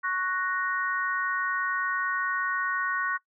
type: chord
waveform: sine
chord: F# major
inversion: second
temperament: equal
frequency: 1108.7 / 1480 / 1864.7 Hz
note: C#6 / F#6 / A#6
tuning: 0 / 0 / 0 cents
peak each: -30 / -29 / -32 dBFS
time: 0.03-3.18 s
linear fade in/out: 20 ms
effects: noise-tail reverb RT60 0.1 s tail -19 dB re dry